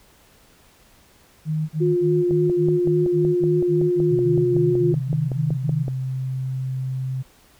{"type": "tone bursts", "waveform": "sine", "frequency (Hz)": 155.5, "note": "D#3", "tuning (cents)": -1, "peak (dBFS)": -20, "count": 16, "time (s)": [1.45, 5.86], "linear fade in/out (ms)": 50, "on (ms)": 240, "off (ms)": 38}
{"type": "tone with vibrato", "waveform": "sine", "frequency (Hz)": 354.8, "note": "F4", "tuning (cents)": 27, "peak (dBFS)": -17, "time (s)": [1.8, 4.94], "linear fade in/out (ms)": 20, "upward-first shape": "sine", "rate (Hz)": 3.5, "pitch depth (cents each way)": 11}
{"type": "click train", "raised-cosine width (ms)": 2, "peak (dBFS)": -17, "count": 20, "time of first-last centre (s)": [2.31, 5.881], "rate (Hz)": 5.32}
{"type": "tone", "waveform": "sine", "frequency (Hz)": 130.81, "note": "C3", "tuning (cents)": 0, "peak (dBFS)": -23, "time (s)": [4.1, 7.23], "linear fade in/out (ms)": 20}
{"effects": ["pink hiss -54 dBFS RMS until 7.59 s"]}